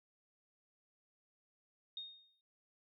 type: tone with exponential decay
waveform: sine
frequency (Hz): 3703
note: A#7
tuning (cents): -12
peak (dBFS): -40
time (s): 1.97-2.41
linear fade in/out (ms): 2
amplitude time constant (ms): 94
effects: none